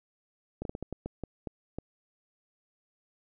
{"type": "slowing click train", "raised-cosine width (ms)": 2, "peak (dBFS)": -22, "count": 10, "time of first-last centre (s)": [0.62, 1.786], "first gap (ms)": 32, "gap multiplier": 1.33, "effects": []}